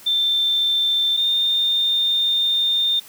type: tone pair in turn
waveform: sine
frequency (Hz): 3563 / 3623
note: A7 / A7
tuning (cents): +21 / +50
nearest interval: unison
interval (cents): 29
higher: second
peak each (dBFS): -16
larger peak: neither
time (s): 0.06-1.17 / 1.17-3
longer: second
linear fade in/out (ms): 10
effects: white hiss -44 dBFS RMS until 3.08 s